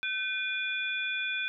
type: tone cluster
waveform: sine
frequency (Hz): 1529 / 2435 / 3453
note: G6 / D#7 / A7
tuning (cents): -44 / -38 / -33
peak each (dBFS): -34 / -32 / -37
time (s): 0.03-1.48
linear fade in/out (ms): 0
effects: none